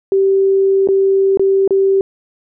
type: tone with dropouts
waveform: sine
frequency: 388.5 Hz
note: G4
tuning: 16 cents flat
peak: -9 dBFS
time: 0.12-2.01 s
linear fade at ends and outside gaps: 1 ms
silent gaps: 0.874-0.887 / 1.373-1.395 / 1.677-1.707 s
effects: none